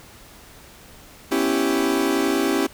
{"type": "chord", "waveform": "40% pulse", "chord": "C# half-diminished seventh", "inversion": "third", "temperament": "equal", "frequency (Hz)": [246.9, 277.2, 329.6, 392], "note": ["B3", "C#4", "E4", "G4"], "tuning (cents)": [0, 0, 0, 0], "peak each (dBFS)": [-28, -22, -23, -23], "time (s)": [1.31, 2.67], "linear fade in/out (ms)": 10, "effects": ["pink hiss -46 dBFS RMS until 2.73 s"]}